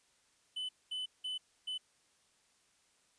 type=tone bursts at uneven times; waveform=triangle; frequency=3015 Hz; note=F#7; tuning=32 cents sharp; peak=-35 dBFS; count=4; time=0.56-0.69 / 0.91-1.06 / 1.24-1.38 / 1.67-1.78 s; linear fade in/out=10 ms; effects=white hiss -71 dBFS RMS until 3.18 s + resampled to 22050 Hz

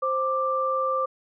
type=tone pair together; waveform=sine; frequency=525.2 / 1179 Hz; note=C5 / D6; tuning=+6 / +6 cents; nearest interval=octave + major second; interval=1400 cents; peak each=-26 / -24 dBFS; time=0.02-1.06 s; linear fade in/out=10 ms; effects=none

